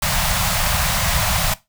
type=band-stop noise; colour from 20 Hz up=pink; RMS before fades=-19 dBFS; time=0.02-1.54 s; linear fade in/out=5 ms; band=190 to 580 Hz; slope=48 dB/octave; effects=noise-tail reverb RT60 0.2 s tail -17 dB re dry